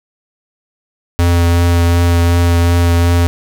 square tone with vibrato, 86 Hz, F2, 26 cents flat, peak -9 dBFS, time 1.19-3.27 s, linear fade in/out 0 ms, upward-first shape triangle, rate 2.7 Hz, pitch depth 15 cents each way, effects none

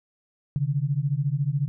sine beating tone pair, 134.9 / 148.9 Hz, C#3 / D3, -47 / +24 cents, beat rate 14 Hz, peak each -25 dBFS, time 0.56-1.68 s, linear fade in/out 0 ms, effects none

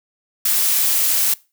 blue noise, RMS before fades -17 dBFS, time 0.45-1.34 s, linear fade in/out 5 ms, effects noise-tail reverb RT60 0.3 s tail -23 dB re dry

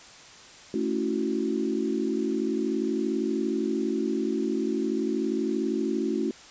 sine chord, F# minor seventh, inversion first, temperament equal, 220 / 277.2 / 329.6 / 370 Hz, A3 / C#4 / E4 / F#4, 0 / 0 / 0 / 0 cents, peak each -30 dBFS, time 0.74-6.31 s, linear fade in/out 2 ms, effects white hiss -48 dBFS RMS until 6.5 s + resampled to 16000 Hz

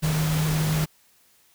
sine tone in noise, 155.56 Hz, D#3, in tune, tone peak -21 dBFS, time 0.02-0.86 s, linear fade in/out 20 ms, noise pink, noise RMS -30 dBFS, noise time 0.02-0.86 s, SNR +6 dB, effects white hiss -60 dBFS RMS until 1.54 s

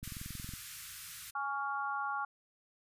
white band-stop noise, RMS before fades -46 dBFS, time 0.03-1.31 s, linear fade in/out 10 ms, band 160 to 1200 Hz, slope 48 dB/octave
click train, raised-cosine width 5 ms, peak -32 dBFS, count 12, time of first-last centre 0.03-0.537 s, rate 21.7 Hz
sine chord, Db major, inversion second, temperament equal with one note detuned, 830.6 / 1120.3 / 1396.9 Hz, Ab5 / Db6 / F6, 0 / +18 / 0 cents, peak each -38 dBFS, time 1.35-2.25 s, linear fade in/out 5 ms
effects resampled to 32000 Hz

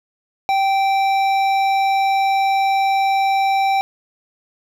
sine tone with hard clipping, 780 Hz, G5, 9 cents flat, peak -16 dBFS, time 0.49-3.81 s, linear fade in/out 0 ms, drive 11 dB, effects none

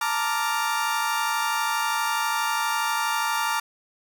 35% pulse chord, Bb major seventh, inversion third, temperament equal, 880 / 932.3 / 1174.7 / 1396.9 Hz, A5 / Bb5 / D6 / F6, 0 / 0 / 0 / 0 cents, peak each -27 dBFS, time 0.01-3.6 s, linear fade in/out 5 ms, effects none

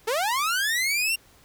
sawtooth linear sweep, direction up, 416.8 to 2794 Hz, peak -19 dBFS, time 0.07-1.16 s, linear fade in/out 10 ms, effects pink hiss -56 dBFS RMS until 1.44 s

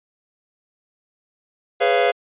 45% pulse chord, C# dominant seventh, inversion second, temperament just, 415.8 / 498.9 / 554.4 / 693 Hz, G#4 / B4 / C#5 / E#5, +2 / +17 / 0 / -14 cents, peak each -22 / -20 / -23 / -19 dBFS, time 1.8-2.12 s, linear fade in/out 20 ms, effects resampled to 8000 Hz

